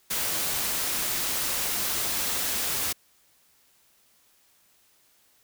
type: noise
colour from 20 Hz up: white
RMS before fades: -28 dBFS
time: 0.1-2.93 s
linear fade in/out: 10 ms
effects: white hiss -63 dBFS RMS until 5.43 s